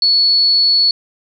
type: tone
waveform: sine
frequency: 4408 Hz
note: C#8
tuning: 11 cents flat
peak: -9 dBFS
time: 0.02-0.91 s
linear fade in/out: 2 ms
effects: none